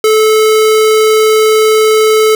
square tone, 434.5 Hz, A4, 22 cents flat, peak -6 dBFS, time 0.04-2.35 s, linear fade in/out 2 ms, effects none

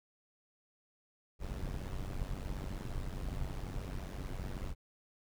brown noise with amplitude modulation, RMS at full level -36 dBFS, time 1.39-4.75 s, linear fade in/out 50 ms, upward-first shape sine, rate 94.5 Hz, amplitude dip 80%, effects none

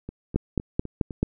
two click trains, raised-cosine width 3 ms, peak -21 / -9 dBFS, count 5 / 5, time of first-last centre 0.09-1.108 / 0.36-1.23 s, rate 3.93 / 4.6 Hz, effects none

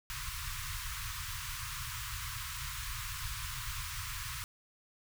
pink band-stop noise, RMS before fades -40 dBFS, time 0.1-4.44 s, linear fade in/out 0 ms, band 140 to 980 Hz, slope 96 dB/octave, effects none

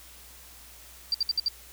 sine tone bursts, 4699 Hz, D8, in tune, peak -22 dBFS, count 5, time 1.12-1.484 s, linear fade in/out 2 ms, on 24 ms, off 61 ms, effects added 60 Hz sine -54 dBFS peak until 1.72 s + white hiss -50 dBFS RMS until 1.72 s

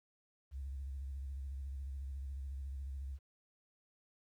sine tone with vibrato, 68 Hz, C#2, 33 cents flat, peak -39 dBFS, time 0.51-3.19 s, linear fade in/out 50 ms, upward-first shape square, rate 14 Hz, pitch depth 63 cents each way, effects tanh soft clip ceiling -36 dBFS + 12-bit

